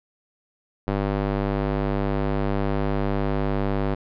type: tone with band-pass filter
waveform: square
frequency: 49.9 Hz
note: G1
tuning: 32 cents sharp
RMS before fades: -24 dBFS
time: 0.87-3.95 s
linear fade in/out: 10 ms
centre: 460 Hz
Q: 0.52
effects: resampled to 11025 Hz